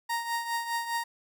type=tone with tremolo; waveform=30% pulse; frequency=932.3 Hz; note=A#5; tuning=in tune; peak=-24 dBFS; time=0.09-1.04 s; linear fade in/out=10 ms; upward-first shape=triangle; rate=4.9 Hz; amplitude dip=70%; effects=none